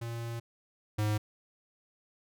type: tone pair in turn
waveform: square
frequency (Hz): 116.54 / 105.91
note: A#2 / G#2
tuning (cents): 0 / +34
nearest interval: major second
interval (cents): 166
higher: first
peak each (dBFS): -36 / -28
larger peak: second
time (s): 0.01-0.4 / 0.98-1.18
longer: first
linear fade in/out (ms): 10
effects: none